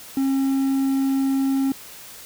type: tone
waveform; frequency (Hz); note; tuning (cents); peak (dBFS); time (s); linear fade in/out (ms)
triangle; 270; C#4; -45; -16; 0.17-1.72; 2
effects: white hiss -41 dBFS RMS until 2.25 s

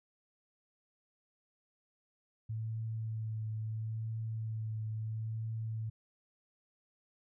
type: tone with vibrato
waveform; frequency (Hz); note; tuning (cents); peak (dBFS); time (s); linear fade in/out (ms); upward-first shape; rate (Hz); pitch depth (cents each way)
sine; 110.5; A2; +8; -35; 2.49-5.9; 10; triangle; 0.74; 23
effects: none

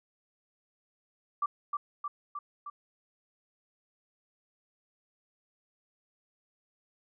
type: tone with echo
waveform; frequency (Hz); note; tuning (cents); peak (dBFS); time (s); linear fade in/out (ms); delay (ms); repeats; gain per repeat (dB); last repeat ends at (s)
sine; 1167; D6; -11; -26; 1.42-1.46; 5; 310; 4; -3; 2.7
effects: none

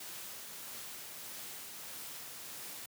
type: noise with tremolo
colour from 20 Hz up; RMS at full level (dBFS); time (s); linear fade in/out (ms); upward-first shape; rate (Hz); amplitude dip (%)
white; -45; 0-2.86; 5; triangle; 1.6; 25
effects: high-pass 100 Hz 12 dB/octave

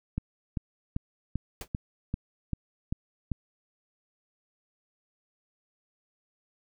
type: click train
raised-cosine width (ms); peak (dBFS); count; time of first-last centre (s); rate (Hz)
5; -17; 9; 0.18-3.317; 2.55
type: noise with exponential decay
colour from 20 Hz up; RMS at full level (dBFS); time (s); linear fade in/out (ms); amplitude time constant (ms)
pink; -34; 1.61-1.68; 2; 15
effects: none

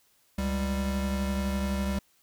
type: tone pair together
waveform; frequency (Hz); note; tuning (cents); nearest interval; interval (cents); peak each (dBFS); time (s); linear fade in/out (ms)
square; 69.3 / 196.01; C#2 / G3; 0 / 0; octave + tritone; 1800; -31 / -30; 0.38-1.99; 5
effects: white hiss -66 dBFS RMS until 2.22 s

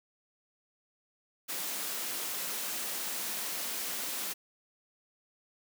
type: high-pass noise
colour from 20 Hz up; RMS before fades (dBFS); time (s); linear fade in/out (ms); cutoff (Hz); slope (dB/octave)
white; -36; 1.48-4.34; 20; 170; 48
effects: none

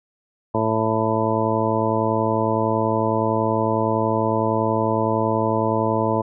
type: harmonic tone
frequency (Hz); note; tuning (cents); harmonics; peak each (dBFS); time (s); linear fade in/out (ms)
110.8; A2; +13; 1 / 2 / 3 / 4 / 5 / 6 / 8 / 9; -26 / -26 / -26 / -26 / -26 / -26 / -26 / -26; 0.54-6.22; 10
effects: none

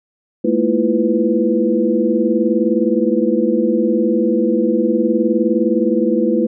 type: tone cluster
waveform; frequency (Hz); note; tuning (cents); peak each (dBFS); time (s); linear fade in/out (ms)
sine; 214 / 233.3 / 325.1 / 344.8 / 497.4; A3 / A#3 / E4 / F4 / B4; -48 / +2 / -24 / -22 / +12; -19; 0.44-6.47; 10
effects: none

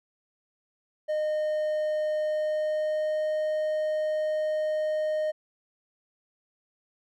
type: tone with pitch glide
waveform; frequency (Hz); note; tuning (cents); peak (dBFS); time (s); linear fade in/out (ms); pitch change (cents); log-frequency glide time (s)
triangle; 613 to 616.9; D#5 to D#5; -26 to -15; -23; 1.08-5.32; 20; +11; 2.21-3.27
effects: none

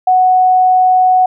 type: tone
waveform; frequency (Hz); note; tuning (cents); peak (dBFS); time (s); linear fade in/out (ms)
sine; 740; F#5; 0; -6; 0.07-1.26; 5
effects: none

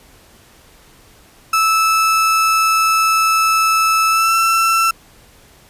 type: tone with pitch glide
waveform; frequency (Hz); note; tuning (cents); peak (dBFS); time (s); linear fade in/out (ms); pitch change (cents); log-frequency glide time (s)
35% pulse; 1311 to 1337; E6 to E6; -10 to +24; -10; 1.53-4.91; 5; +34; 4.09-4.35
effects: pink hiss -47 dBFS RMS until 5.69 s + resampled to 32000 Hz

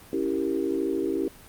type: chord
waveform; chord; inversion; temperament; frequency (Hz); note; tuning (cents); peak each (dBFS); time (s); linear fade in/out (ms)
sine; C# diminished seventh; none; equal; 277.2 / 329.6 / 392 / 466.2; C#4 / E4 / G4 / Bb4; 0 / 0 / 0 / 0; -30 / -28 / -28 / -34; 0.13-1.28; 2
effects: pink hiss -49 dBFS RMS until 1.48 s + Opus 32 kbps

